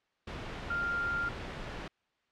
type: tone in noise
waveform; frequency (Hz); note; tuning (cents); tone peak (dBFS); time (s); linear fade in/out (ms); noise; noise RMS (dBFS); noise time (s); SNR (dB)
sine; 1396.9; F6; 0; -30; 0.7-1.29; 5; pink; -40; 0.27-1.88; +7
effects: white hiss -75 dBFS RMS until 2.31 s + low-pass 3000 Hz 12 dB/octave